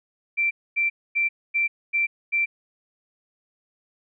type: tone bursts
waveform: sine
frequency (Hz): 2349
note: D7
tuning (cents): 0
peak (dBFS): -19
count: 6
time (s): 0.37-2.46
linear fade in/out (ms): 20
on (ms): 140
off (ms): 250
effects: none